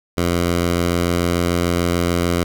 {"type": "tone", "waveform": "10% pulse", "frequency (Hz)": 86.8, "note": "F2", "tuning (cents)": -10, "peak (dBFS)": -8, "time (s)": [0.17, 2.44], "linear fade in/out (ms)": 10, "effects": []}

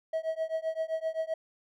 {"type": "tone with tremolo", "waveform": "triangle", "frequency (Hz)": 643, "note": "E5", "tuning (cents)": -43, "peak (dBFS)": -23, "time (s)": [0.13, 1.34], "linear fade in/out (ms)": 5, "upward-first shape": "triangle", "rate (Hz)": 7.7, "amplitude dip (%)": 100, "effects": ["tanh soft clip ceiling -21 dBFS"]}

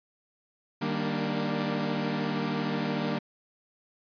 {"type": "chord", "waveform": "sawtooth", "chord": "Eb major seventh", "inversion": "none", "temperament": "equal with one note detuned", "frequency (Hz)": [153.42, 196, 233.1, 293.7], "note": ["Eb3", "G3", "Bb3", "D4"], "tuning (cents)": [-24, 0, 0, 0], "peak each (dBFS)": [-30, -29, -28, -31], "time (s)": [0.81, 3.19], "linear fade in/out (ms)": 10, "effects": ["resampled to 11025 Hz"]}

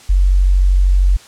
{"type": "tone", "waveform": "sine", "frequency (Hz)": 46.5, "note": "F#1", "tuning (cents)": 9, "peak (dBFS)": -8, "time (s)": [0.09, 1.17], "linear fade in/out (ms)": 10, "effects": ["white hiss -41 dBFS RMS until 1.27 s", "low-pass 8000 Hz 12 dB/octave"]}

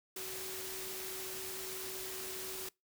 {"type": "tone in noise", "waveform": "sine", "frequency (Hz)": 377.1, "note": "F#4", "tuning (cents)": 33, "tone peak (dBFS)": -47, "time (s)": [0.16, 2.69], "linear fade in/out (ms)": 5, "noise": "white", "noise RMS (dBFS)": -43, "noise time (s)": [0.16, 2.69], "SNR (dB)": -7, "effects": ["noise-tail reverb RT60 0.2 s tail -24 dB re dry"]}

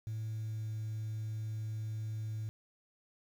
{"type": "tone with pitch glide", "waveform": "sine", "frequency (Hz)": [110, 109.11], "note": ["A2", "A2"], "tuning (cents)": [0, -14], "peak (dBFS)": -34, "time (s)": [0.07, 2.49], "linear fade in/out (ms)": 0, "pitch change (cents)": -14, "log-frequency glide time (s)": [0.28, 0.72], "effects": ["tanh soft clip ceiling -34 dBFS", "10-bit"]}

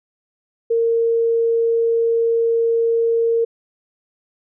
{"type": "tone", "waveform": "sine", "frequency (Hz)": 460.4, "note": "A#4", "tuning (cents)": -22, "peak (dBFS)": -14, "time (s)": [0.7, 3.45], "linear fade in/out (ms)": 10, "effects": []}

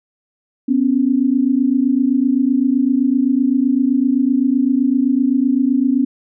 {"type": "tone pair together", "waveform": "sine", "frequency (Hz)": [250, 277.8], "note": ["B3", "C#4"], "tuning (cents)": [21, 4], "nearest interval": "major second", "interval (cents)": 183, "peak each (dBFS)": -15, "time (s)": [0.68, 6.05], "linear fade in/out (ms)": 10, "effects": []}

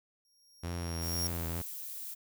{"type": "tone with exponential growth", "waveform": "sawtooth", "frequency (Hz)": 5588, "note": "F8", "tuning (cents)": 0, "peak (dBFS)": -28, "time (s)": [0.25, 1.27], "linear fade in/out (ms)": 1, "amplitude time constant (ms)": 220}
{"type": "tone with vibrato", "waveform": "sawtooth", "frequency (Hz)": 84.9, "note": "F2", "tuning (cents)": -48, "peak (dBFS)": -31, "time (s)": [0.63, 1.62], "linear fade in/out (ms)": 10, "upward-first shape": "sine", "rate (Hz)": 2.1, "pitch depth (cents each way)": 39}
{"type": "noise", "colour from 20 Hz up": "violet", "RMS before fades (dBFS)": -42, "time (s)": [1.01, 2.15], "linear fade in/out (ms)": 20}
{"effects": []}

